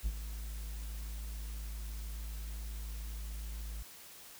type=tone with ADSR envelope; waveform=triangle; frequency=53.6 Hz; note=A1; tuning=45 cents flat; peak=-26 dBFS; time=0.03-3.83 s; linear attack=33 ms; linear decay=51 ms; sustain=-11 dB; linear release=9 ms; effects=white hiss -53 dBFS RMS until 4.39 s